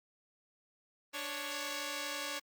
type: tone pair together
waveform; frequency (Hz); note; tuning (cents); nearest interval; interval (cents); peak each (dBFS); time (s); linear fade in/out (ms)
5% pulse; 293.1 / 554.1; D4 / C#5; -3 / -1; major seventh; 1102; -31 / -27; 1.13-2.4; 20
effects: Opus 24 kbps